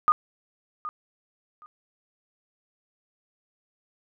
sine tone with echo, 1225 Hz, D#6, 27 cents flat, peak -15 dBFS, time 0.08-0.12 s, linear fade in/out 0 ms, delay 770 ms, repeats 2, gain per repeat -15 dB, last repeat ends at 1.66 s, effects none

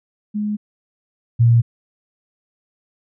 sine tone pair in turn, 209.5 / 117.31 Hz, G#3 / A#2, +15 / +11 cents, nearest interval minor seventh, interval 1004 cents, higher first, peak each -19 / -9 dBFS, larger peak second, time 0.34-0.57 / 1.39-1.62 s, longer neither, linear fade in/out 20 ms, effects none

